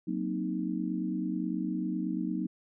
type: chord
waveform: sine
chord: C half-diminished seventh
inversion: second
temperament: equal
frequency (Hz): 185 / 233.1 / 261.6 / 311.1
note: Gb3 / Bb3 / C4 / Eb4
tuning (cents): 0 / 0 / 0 / 0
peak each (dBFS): -34 / -36 / -37 / -34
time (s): 0.07-2.47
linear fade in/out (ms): 10
effects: none